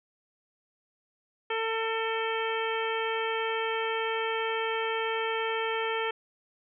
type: harmonic tone with a mistuned harmonic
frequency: 448.5 Hz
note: A4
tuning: 33 cents sharp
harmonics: 1 / 2 / 3 / 4 / 5 / 6 / 7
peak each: -31 / -34 / -36 / -37 / -38 / -39 / -39 dBFS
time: 1.5-6.11 s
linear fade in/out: 5 ms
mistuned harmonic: 6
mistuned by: -42 cents
effects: none